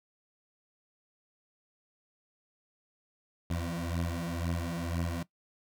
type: beating tone pair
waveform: 20% pulse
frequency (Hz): 83.8 / 85.8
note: E2 / F2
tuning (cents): +29 / -30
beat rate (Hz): 2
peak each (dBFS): -30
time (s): 3.5-5.23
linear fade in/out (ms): 5
effects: noise-tail reverb RT60 0.1 s tail -18 dB re dry